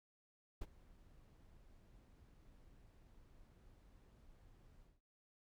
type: noise with ADSR envelope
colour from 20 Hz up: brown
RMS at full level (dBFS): -43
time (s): 0.61-5.01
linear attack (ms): 8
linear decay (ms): 39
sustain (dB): -21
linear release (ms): 190
effects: none